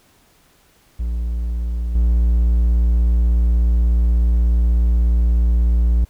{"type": "tone with level steps", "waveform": "triangle", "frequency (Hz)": 58.27, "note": "A#1", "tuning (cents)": 0, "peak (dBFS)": [-17, -10], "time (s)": [0.99, 6.05], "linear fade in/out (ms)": 10, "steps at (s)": 1.95, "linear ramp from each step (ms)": 5, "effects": ["pink hiss -55 dBFS RMS until 6.09 s"]}